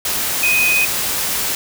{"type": "tone in noise", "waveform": "sine", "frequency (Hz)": 2500, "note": "D#7", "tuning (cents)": 8, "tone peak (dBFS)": -13, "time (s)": [0.43, 0.85], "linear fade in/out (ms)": 2, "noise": "white", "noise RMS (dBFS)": -20, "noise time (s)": [0.05, 1.55], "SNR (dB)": 4, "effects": []}